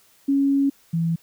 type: tone pair in turn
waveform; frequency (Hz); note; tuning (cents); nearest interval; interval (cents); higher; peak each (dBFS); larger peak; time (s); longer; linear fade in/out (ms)
sine; 277.2 / 165.92; C#4 / E3; 0 / +12; major sixth; 888; first; -16 / -19; first; 0.28-0.7 / 0.93-1.16; first; 10
effects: white hiss -57 dBFS RMS until 1.22 s